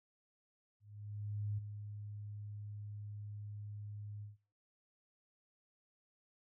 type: tone with ADSR envelope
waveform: sine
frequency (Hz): 103.83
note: G#2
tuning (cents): 0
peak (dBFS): -35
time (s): 0.8-4.37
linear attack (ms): 780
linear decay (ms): 12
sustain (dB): -9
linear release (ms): 150
effects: noise-tail reverb RT60 0.4 s tail -25 dB re dry